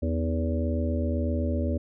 harmonic tone with a mistuned harmonic, 81.8 Hz, E2, 13 cents flat, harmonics 1 / 3 / 4 / 5 / 6 / 7, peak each -26 / -30 / -35 / -38 / -39 / -34 dBFS, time 0.02-1.78 s, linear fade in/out 10 ms, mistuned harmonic 4, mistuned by -75 cents, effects none

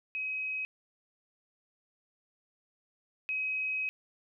sine tone pair in turn, 2538 / 2538 Hz, D#7 / D#7, +34 / +34 cents, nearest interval unison, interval 0 cents, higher neither, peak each -32 / -30 dBFS, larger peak second, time 0.15-0.65 / 3.29-3.89 s, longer second, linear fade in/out 0 ms, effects none

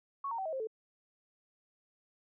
sine tone with pitch steps, 1108.7 / 921.6 / 766.1 / 636.8 / 529.3 / 440 Hz, C#6 / A#5 / G5 / D#5 / C5 / A4, 0 / -20 / -40 / +40 / +20 / 0 cents, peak -34 dBFS, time 0.24-0.672 s, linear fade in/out 5 ms, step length 72 ms, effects none

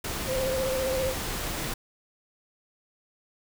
pink noise, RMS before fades -32 dBFS, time 0.04-1.74 s, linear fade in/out 5 ms
sine tone with vibrato, 523.3 Hz, C5, in tune, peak -26 dBFS, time 0.26-1.15 s, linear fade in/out 50 ms, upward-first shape sine, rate 15 Hz, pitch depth 40 cents each way
effects none

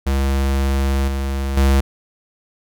square tone with level steps, 68 Hz, C#2, 33 cents flat, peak -16 / -20 / -12 dBFS, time 0.06-1.81 s, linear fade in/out 10 ms, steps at 1.08 / 1.57 s, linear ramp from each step 2 ms, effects none

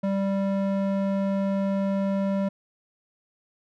square tone with band-pass filter, 196 Hz, G3, in tune, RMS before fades -25 dBFS, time 0.03-2.49 s, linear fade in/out 10 ms, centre 400 Hz, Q 1.3, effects none

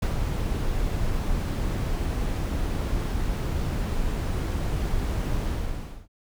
brown noise with ADSR envelope, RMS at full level -22 dBFS, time 0.02-6.08 s, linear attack 6 ms, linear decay 72 ms, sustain -4 dB, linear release 620 ms, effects none

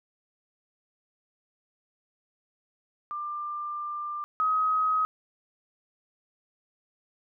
sine tone pair in turn, 1191 / 1265.3 Hz, D6 / D#6, +24 / +29 cents, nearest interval minor second, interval 105 cents, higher second, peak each -31 / -22 dBFS, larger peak second, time 3.11-4.24 / 4.4-5.05 s, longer first, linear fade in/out 0 ms, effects none

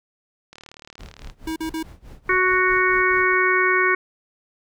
click train, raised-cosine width 0.2 ms, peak -24 dBFS, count 30, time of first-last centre 0.53-1.299 s, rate 37.7 Hz
brown noise with tremolo, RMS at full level -38 dBFS, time 0.99-3.35 s, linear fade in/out 5 ms, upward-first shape sine, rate 4.7 Hz, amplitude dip 90%
square tone bursts, 320.5 Hz, E4, 49 cents flat, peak -25 dBFS, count 3, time 1.47-1.829 s, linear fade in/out 5 ms, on 91 ms, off 43 ms
harmonic tone, 370 Hz, F#4, in tune, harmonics 1 / 3 / 4 / 5 / 6, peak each -22 / -22 / -22 / -22 / -22 dBFS, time 2.29-3.95 s, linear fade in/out 5 ms
effects none

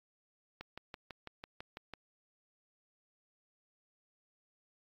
click train, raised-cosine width 0.3 ms, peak -28 dBFS, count 9, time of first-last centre 0.61-1.937 s, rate 6.03 Hz, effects AAC 32 kbps

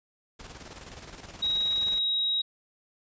pink noise with tremolo, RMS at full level -43 dBFS, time 0.39-1.99 s, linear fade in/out 10 ms, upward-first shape square, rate 19 Hz, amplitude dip 50%
sine tone, 3815 Hz, A#7, 39 cents sharp, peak -24 dBFS, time 1.42-2.42 s, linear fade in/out 10 ms
effects resampled to 16000 Hz

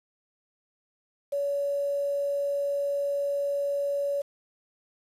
sine tone with quantisation, 566 Hz, C#5, 36 cents sharp, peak -25 dBFS, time 1.32-4.22 s, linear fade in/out 10 ms, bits 8, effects resampled to 32000 Hz

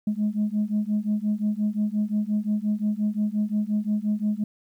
sine beating tone pair, 207.7 / 213.4 Hz, G#3 / G#3, 0 / +47 cents, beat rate 5.7 Hz, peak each -24 dBFS, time 0.07-4.44 s, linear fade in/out 5 ms, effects tanh soft clip ceiling -17 dBFS + 10-bit

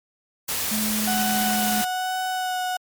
white noise, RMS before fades -26 dBFS, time 0.48-1.85 s, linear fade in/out 10 ms
triangle tone with pitch glide, 215.4 to 213 Hz, A3 to G#3, -37 to +44 cents, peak -23 dBFS, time 0.71-1.82 s, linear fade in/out 10 ms, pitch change -19 cents, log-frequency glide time 0.87-1.26 s
35% pulse tone with vibrato, 740 Hz, F#5, in tune, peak -22 dBFS, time 1.07-2.77 s, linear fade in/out 5 ms, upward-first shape sine, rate 1.1 Hz, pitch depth 13 cents each way
effects MP3 96 kbps

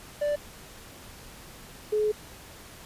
triangle / sine tone pair in turn, 587 / 424.8 Hz, D5 / G#4, -1 / +39 cents, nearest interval tritone, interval 560 cents, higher first, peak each -22 dBFS, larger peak neither, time 0.21-0.36 / 1.92-2.12 s, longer second, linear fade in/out 10 ms, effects pink hiss -47 dBFS RMS until 2.85 s + resampled to 32000 Hz

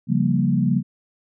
sine chord, G half-diminished seventh, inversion second, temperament equal, 138.59 / 174.61 / 196 / 233.1 Hz, Db3 / F3 / G3 / Bb3, 0 / 0 / 0 / 0 cents, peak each -22 dBFS, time 0.07-0.83 s, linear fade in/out 50 ms, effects none

